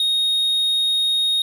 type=tone; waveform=triangle; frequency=3729 Hz; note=A#7; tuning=in tune; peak=-15 dBFS; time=0-1.42 s; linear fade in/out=2 ms; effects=none